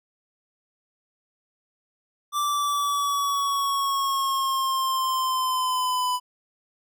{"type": "linear sweep", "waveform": "square", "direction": "down", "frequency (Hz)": [1174.7, 995], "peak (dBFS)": -23, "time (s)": [2.32, 6.2], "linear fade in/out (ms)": 50, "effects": []}